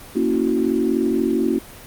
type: chord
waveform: sine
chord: F# dominant seventh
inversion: first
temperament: equal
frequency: 233.1 / 277.2 / 329.6 / 370 Hz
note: A#3 / C#4 / E4 / F#4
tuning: 0 / 0 / 0 / 0 cents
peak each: -22 dBFS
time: 0.15-1.59 s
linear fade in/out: 10 ms
effects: pink hiss -40 dBFS RMS until 1.86 s + Opus 32 kbps